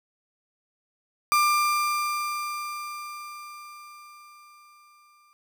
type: tone with exponential decay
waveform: 35% pulse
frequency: 1191 Hz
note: D6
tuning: 24 cents sharp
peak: -16 dBFS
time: 1.32-5.33 s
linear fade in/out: 0 ms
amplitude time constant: 870 ms
effects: none